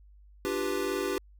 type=chord; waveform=square; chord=G dominant seventh; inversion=second; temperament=equal; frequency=293.7 / 349.2 / 392 / 493.9 Hz; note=D4 / F4 / G4 / B4; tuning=0 / 0 / 0 / 0 cents; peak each=-37 / -36 / -32 / -37 dBFS; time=0.45-1.18 s; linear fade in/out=0 ms; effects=added 50 Hz sine -52 dBFS peak until 1.39 s